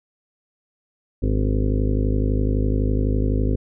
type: harmonic tone with a mistuned harmonic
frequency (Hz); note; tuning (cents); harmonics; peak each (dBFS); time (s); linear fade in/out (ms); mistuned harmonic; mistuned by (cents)
51.91; G#1; 0; 1 / 2 / 3 / 4 / 5 / 6 / 7 / 8 / 9 / 10; -20 / -23 / -33 / -32 / -26 / -37 / -32 / -32 / -34 / -37; 1.22-3.56; 10; 6; -77
effects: none